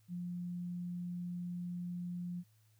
sine tone, 176.3 Hz, F3, 17 cents sharp, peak -38 dBFS, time 0.08-2.44 s, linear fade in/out 50 ms, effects added 108 Hz sine -66 dBFS peak until 2.79 s + white hiss -75 dBFS RMS until 2.79 s

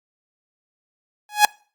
sawtooth tone with exponential growth, 836 Hz, G#5, 11 cents sharp, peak -3 dBFS, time 1.29-1.45 s, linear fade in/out 1 ms, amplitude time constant 33 ms, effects noise-tail reverb RT60 0.4 s tail -25 dB re dry + Opus 48 kbps

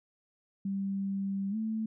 sine tone with pitch glide, 196 to 220 Hz, G3 to A3, 0 to 0 cents, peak -30 dBFS, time 0.65-1.86 s, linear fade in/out 5 ms, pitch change +200 cents, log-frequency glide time 1.5-1.56 s, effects none

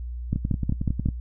two click trains, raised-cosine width 5 ms, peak -10 / -13 dBFS, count 5 / 9, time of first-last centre 0.33-1.06 / 0.36-1.087 s, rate 5.48 / 11 Hz, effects noise-tail reverb RT60 0.1 s tail -19 dB re dry + added 60 Hz sine -30 dBFS peak until 1.2 s

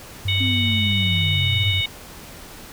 sine tone with pitch glide, 98 to 96.26 Hz, G2 to G2, 0 to -31 cents, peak -21 dBFS, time 0.25-1.81 s, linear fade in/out 5 ms, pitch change -31 cents, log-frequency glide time 0.99-1.21 s
harmonic tone, 740 Hz, F#5, in tune, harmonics 3 / 4 / 5, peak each -25 / -25 / -23 dBFS, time 0.28-1.86 s, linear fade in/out 5 ms
sine linear sweep, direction down, 264.8 to 99.9 Hz, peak -24 dBFS, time 0.4-1.74 s, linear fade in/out 10 ms
effects pink hiss -40 dBFS RMS until 2.72 s

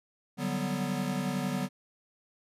square chord, G major seventh, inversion second, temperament equal, 146.83 / 185 / 196 / 246.9 Hz, D3 / F#3 / G3 / B3, 0 / 0 / 0 / 0 cents, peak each -37 / -35 / -37 / -35 dBFS, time 0.37-1.69 s, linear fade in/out 50 ms, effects resampled to 32000 Hz

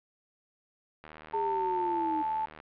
click train, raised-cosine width 0.3 ms, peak -28 dBFS, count 122, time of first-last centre 1.04-2.601 s, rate 77.5 Hz
sine linear sweep, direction down, 415.3 to 307.8 Hz, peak -32 dBFS, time 1.33-2.23 s, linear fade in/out 20 ms
sine tone with pitch glide, 901 to 875.4 Hz, A5 to A5, +41 to -9 cents, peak -28 dBFS, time 1.33-2.46 s, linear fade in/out 10 ms, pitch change -50 cents, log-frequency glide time 1.68-2.08 s
effects low-pass 2000 Hz 12 dB/octave

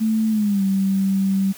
sine tone with pitch glide, 220 to 193.75 Hz, A3 to G3, 0 to -20 cents, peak -16 dBFS, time 0-1.53 s, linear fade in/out 20 ms, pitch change -220 cents, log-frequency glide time 0.3-0.63 s, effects white hiss -42 dBFS RMS until 1.57 s

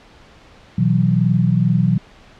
sine chord, B suspended fourth, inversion none, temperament equal with one note detuned, 123.47 / 162.45 / 185 Hz, B2 / E3 / F#3, 0 / -25 / 0 cents, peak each -17 dBFS, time 0.78-1.98 s, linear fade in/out 5 ms, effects pink hiss -46 dBFS RMS until 2.39 s + low-pass 4000 Hz 12 dB/octave

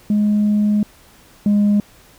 sine tone pair in turn, 208.9 / 205.7 Hz, G#3 / G#3, +10 / -16 cents, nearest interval unison, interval 26 cents, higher first, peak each -11 / -9 dBFS, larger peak second, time 0.1-0.83 / 1.46-1.8 s, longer first, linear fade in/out 2 ms, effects tanh soft clip ceiling -10 dBFS + pink hiss -48 dBFS RMS until 2.18 s

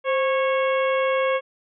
harmonic tone with a mistuned harmonic, 549 Hz, C#5, 17 cents flat, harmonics 1 / 2 / 3 / 4 / 5 / 6, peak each -20 / -26 / -32 / -30 / -35 / -38 dBFS, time 0.04-1.41 s, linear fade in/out 50 ms, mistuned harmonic 1, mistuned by -74 cents, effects none

